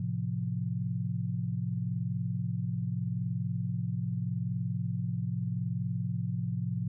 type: chord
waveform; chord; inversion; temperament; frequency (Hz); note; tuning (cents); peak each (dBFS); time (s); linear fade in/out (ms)
sine; F major; first; equal; 110 / 130.81 / 174.61; A2 / C3 / F3; 0 / 0 / 0; -34; 0-6.88; 5
effects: none